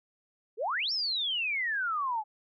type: exponential two-way sweep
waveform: sine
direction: up then down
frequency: 392 to 5510 to 825 Hz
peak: -28 dBFS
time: 0.57-2.24 s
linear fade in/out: 50 ms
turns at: 0.92 s
effects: none